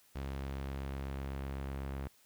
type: tone with low-pass filter sweep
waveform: sawtooth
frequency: 68 Hz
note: C#2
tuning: 33 cents flat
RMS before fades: -40 dBFS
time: 0.15-2.08 s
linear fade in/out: 10 ms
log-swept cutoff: 4500 to 2400 Hz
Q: 0.72
effects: white hiss -66 dBFS RMS until 2.25 s